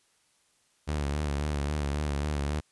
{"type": "tone with vibrato", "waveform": "sawtooth", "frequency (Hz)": 73, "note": "D2", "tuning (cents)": -10, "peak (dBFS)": -24, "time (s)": [0.87, 2.61], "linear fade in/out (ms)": 20, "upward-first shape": "sine", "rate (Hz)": 3.7, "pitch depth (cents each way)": 62, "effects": ["white hiss -68 dBFS RMS until 2.71 s", "resampled to 24000 Hz"]}